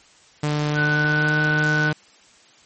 sawtooth tone with pitch glide, 149.1 to 152.76 Hz, D3 to D#3, +27 to -31 cents, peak -16 dBFS, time 0.43-1.93 s, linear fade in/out 5 ms, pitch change +42 cents, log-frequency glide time 0.72-1.34 s
sine tone, 1491 Hz, F#6, 13 cents sharp, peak -19 dBFS, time 0.74-1.93 s, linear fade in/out 50 ms
effects white hiss -52 dBFS RMS until 2.65 s + MP3 32 kbps

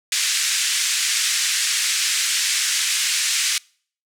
white band-pass noise, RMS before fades -21 dBFS, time 0.12-3.58 s, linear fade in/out 2 ms, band 1700 to 8400 Hz, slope 24 dB/octave, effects noise-tail reverb RT60 0.5 s tail -26 dB re dry

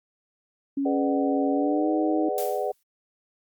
sine tone with pitch glide, 277.2 to 312.9 Hz, C#4 to D#4, 0 to +10 cents, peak -23 dBFS, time 0.77-2.29 s, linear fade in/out 5 ms, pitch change +210 cents, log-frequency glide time 1.51-1.89 s
sine chord, G# half-diminished seventh, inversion none, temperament just, 415.3 / 498.4 / 598 / 747.5 Hz, G#4 / B4 / D5 / F#5, 0 / +16 / +31 / +17 cents, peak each -30 dBFS, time 0.85-2.72 s, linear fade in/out 10 ms
blue noise with exponential decay, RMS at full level -32 dBFS, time 2.38-2.83 s, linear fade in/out 1 ms, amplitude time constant 96 ms
effects Opus 48 kbps

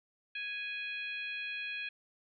harmonic tone, 830 Hz, G#5, 1 cent flat, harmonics 2 / 3 / 4 / 5, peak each -43 / -38 / -46 / -53 dBFS, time 0.35-1.89 s, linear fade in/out 5 ms, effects none

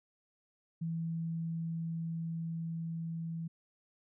sine tone with level ramp, 164.81 Hz, E3, in tune, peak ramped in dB -33 to -36 dBFS, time 0.81-3.48 s, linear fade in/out 10 ms, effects none

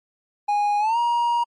triangle tone with pitch glide, 825 to 947.7 Hz, G#5 to A#5, -12 to +28 cents, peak -16 dBFS, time 0.48-1.44 s, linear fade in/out 10 ms, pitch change +240 cents, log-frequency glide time 0.79-0.98 s, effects MP3 48 kbps

